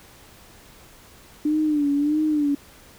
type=tone with vibrato; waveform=sine; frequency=296.5 Hz; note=D4; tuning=17 cents sharp; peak=-18 dBFS; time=1.45-2.55 s; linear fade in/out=5 ms; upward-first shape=sine; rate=1.6 Hz; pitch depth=76 cents each way; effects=pink hiss -49 dBFS RMS until 2.98 s